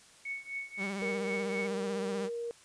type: tone with tremolo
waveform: sine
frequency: 2217 Hz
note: C#7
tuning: in tune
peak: -33 dBFS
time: 0.25-1.67 s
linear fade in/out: 5 ms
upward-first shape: triangle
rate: 3.9 Hz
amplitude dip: 95%
type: tone with vibrato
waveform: sawtooth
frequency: 196.7 Hz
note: G3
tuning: 6 cents sharp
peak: -31 dBFS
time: 0.77-2.3 s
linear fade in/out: 50 ms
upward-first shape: triangle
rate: 16 Hz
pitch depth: 65 cents each way
type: tone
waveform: sine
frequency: 469.9 Hz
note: A#4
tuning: 14 cents sharp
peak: -34 dBFS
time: 1.02-2.51 s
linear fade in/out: 0 ms
effects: white hiss -58 dBFS RMS until 2.64 s + resampled to 22050 Hz